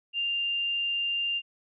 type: tone with frequency modulation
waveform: sine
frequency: 2794 Hz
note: F7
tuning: in tune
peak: -26 dBFS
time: 0.13-1.42 s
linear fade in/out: 50 ms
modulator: 22 Hz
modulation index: 0.28
effects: none